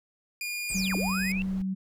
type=tone with pitch glide; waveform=sawtooth; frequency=2427 to 2501 Hz; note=D#7 to D#7; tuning=-44 to +8 cents; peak=-28 dBFS; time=0.41-1.32 s; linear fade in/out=2 ms; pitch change=+52 cents; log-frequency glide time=1.04-1.17 s
type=linear two-way sweep; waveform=sine; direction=down then up; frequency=8870 to 246.9 to 2756 Hz; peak=-32 dBFS; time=0.69-1.42 s; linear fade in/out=0 ms; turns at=0.96 s
type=noise; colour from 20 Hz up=brown; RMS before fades=-42 dBFS; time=0.7-1.62 s; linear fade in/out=2 ms
type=tone; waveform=sine; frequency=190 Hz; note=F#3; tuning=46 cents sharp; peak=-27 dBFS; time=0.74-1.75 s; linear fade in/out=20 ms
effects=none